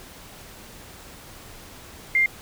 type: tone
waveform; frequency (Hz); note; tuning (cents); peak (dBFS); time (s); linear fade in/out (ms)
sine; 2100; C7; +6; -16; 2.15-2.26; 2
effects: pink hiss -44 dBFS RMS until 2.41 s